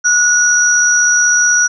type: tone pair together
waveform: sine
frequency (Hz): 1453 / 5812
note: F#6 / F#8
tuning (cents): -32 / -32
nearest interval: 2 octaves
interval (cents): 2400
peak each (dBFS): -11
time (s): 0.04-1.68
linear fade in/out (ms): 20
effects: none